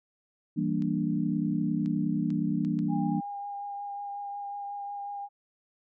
sine chord, E half-diminished seventh, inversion none, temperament equal, 164.81 / 196 / 233.1 / 293.7 Hz, E3 / G3 / Bb3 / D4, 0 / 0 / 0 / 0 cents, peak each -31 dBFS, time 0.56-3.21 s, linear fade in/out 20 ms
clicks, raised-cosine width 0.2 ms, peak -33 dBFS, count 5, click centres 0.822 / 1.86 / 2.304 / 2.649 / 2.79 s
sine tone with vibrato, 809 Hz, G#5, 46 cents flat, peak -34 dBFS, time 2.88-5.29 s, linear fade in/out 50 ms, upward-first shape triangle, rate 5.5 Hz, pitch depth 15 cents each way
effects none

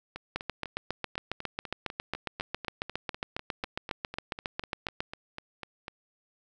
two click trains, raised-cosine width 0.3 ms, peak -15 / -22 dBFS, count 35 / 24, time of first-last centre 0.36-5.005 / 0.16-5.881 s, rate 7.32 / 4.02 Hz, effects none

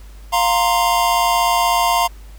square chord, F suspended fourth, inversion none, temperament just, 698.5 / 931.3 / 1047.7 Hz, F5 / Bb5 / C6, 0 / -2 / +2 cents, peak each -19 / -18 / -20 dBFS, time 0.32-2.08 s, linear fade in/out 20 ms, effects added 50 Hz sine -35 dBFS peak until 2.38 s + pink hiss -49 dBFS RMS until 2.38 s

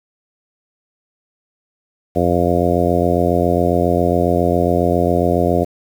harmonic tone, 87.31 Hz, F2, in tune, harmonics 1 / 2 / 3 / 4 / 5 / 6 / 7 / 8, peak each -21 / -21 / -21 / -21 / -21 / -21 / -21 / -21 dBFS, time 2.15-5.65 s, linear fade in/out 20 ms, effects 7-bit

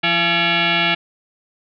sine tone with frequency modulation, 337.6 Hz, E4, 41 cents sharp, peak -14 dBFS, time 0.03-0.95 s, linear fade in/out 10 ms, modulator 510 Hz, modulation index 6.2, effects none

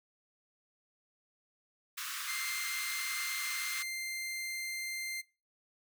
pink high-pass noise, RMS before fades -40 dBFS, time 1.97-3.83 s, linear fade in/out 10 ms, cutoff 1100 Hz, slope 96 dB/octave
sawtooth tone, 2093 Hz, C7, in tune, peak -33 dBFS, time 2.27-5.22 s, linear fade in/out 20 ms
effects noise-tail reverb RT60 0.3 s tail -22 dB re dry

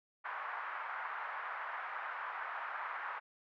pink band-pass noise, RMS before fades -42 dBFS, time 0.24-3.2 s, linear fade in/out 20 ms, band 920 to 1700 Hz, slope 24 dB/octave, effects none

